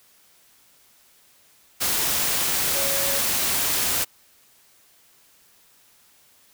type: tone in noise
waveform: sine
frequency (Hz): 554.4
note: C#5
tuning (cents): 0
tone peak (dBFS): -30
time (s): 2.74-3.2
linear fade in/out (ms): 20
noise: white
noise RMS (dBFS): -23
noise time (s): 1.8-4.05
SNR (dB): -10
effects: white hiss -57 dBFS RMS until 6.53 s

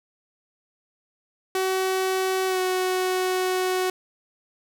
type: tone with pitch glide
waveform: sawtooth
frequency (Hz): 377.2 to 370.1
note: F#4 to F#4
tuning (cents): +33 to 0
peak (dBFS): -18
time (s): 1.55-3.9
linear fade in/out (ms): 2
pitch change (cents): -33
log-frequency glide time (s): 2.47-2.59
effects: none

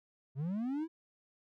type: linear sweep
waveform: triangle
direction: up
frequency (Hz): 126.1 to 335.4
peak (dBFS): -31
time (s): 0.35-0.88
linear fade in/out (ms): 50
effects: none

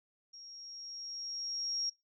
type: tone with level ramp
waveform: sine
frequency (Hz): 5588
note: F8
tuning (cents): 0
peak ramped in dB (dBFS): -49 to -31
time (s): 0.33-1.9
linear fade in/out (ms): 10
effects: noise-tail reverb RT60 0.2 s tail -23 dB re dry

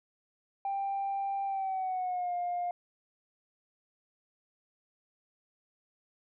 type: tone with pitch glide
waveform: sine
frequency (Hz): 789 to 707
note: G5 to F5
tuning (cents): +11 to +21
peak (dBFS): -29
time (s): 0.65-2.71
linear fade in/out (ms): 2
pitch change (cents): -190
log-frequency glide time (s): 1.45-2.34
effects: tanh soft clip ceiling -27 dBFS

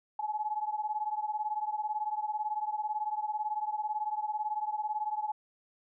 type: beating tone pair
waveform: sine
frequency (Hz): 845 / 863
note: G#5 / A5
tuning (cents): +30 / -34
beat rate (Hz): 18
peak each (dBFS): -33 / -35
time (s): 0.19-5.32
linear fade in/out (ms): 5
effects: none

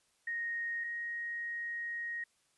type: tone pair in turn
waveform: sine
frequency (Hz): 1864.7 / 1876.6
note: A#6 / A#6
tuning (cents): 0 / +11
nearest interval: unison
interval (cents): 11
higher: second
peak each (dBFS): -34 / -36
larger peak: first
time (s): 0.27-0.84 / 0.84-2.24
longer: second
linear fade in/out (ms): 5
effects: white hiss -73 dBFS RMS until 2.57 s + resampled to 24000 Hz

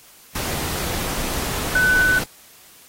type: tone in noise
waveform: sine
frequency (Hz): 1501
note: F#6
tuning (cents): +24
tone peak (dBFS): -14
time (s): 1.75-2.19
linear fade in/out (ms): 5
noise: pink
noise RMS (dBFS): -26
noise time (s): 0.35-2.24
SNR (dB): +9
effects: white hiss -48 dBFS RMS until 2.88 s + AAC 48 kbps

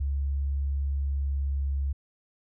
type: tone with pitch glide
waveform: sine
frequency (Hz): 69.6 to 69.16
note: C#2 to C#2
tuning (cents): +8 to -3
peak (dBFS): -25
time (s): 0-1.93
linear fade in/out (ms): 10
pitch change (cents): -11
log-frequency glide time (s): 0.94-1.64
effects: none

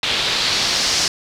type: noise with low-pass filter sweep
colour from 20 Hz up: white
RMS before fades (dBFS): -19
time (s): 0.03-1.08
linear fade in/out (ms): 2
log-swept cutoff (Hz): 3500 to 5600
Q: 2.3
effects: none

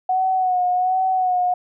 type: tone with vibrato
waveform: sine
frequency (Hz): 738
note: F#5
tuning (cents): -5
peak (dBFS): -16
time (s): 0.09-1.54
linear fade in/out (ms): 5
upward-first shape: sine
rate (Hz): 1.3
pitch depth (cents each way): 40
effects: none

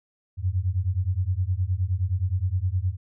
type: beating tone pair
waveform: sine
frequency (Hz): 87.7 / 97.3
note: F2 / G2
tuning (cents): +8 / -12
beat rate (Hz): 9.6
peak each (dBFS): -25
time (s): 0.37-2.97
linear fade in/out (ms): 50
effects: none

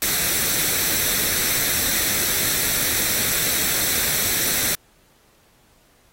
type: noise with comb filter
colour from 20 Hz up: white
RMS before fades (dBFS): -21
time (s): 0.02-4.75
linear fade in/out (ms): 0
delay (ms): 0.51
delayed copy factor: +0.5
effects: pink hiss -58 dBFS RMS until 6.12 s + AAC 48 kbps

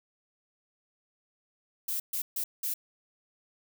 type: noise bursts at uneven times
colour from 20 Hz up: violet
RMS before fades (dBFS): -32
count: 4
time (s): 1.88-2 / 2.13-2.22 / 2.36-2.44 / 2.63-2.74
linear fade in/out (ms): 5
effects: none

